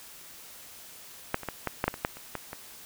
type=clicks; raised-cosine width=0.5 ms; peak=-10 / -24 / -16 / -13 / -10 / -9 / -22 / -10 / -29 / -17 / -22 dBFS; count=11; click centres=1.344 / 1.433 / 1.487 / 1.673 / 1.841 / 1.88 / 1.941 / 2.049 / 2.17 / 2.353 / 2.531 s; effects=white hiss -48 dBFS RMS until 2.85 s